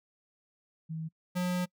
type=tone pair in turn; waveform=sine / square; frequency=160.2 / 179.82 Hz; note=E3 / F#3; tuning=-49 / -49 cents; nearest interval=major second; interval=200 cents; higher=second; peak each=-34 / -29 dBFS; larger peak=second; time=0.89-1.09 / 1.35-1.66 s; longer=second; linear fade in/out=20 ms; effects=noise-tail reverb RT60 0.1 s tail -26 dB re dry